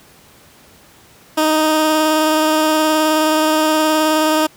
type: tone with vibrato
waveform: 15% pulse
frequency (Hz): 311.1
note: D#4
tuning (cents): 0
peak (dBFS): -6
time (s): 1.37-4.47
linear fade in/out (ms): 10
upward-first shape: square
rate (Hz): 19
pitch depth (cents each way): 12
effects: pink hiss -46 dBFS RMS until 4.56 s + high-pass 80 Hz 12 dB/octave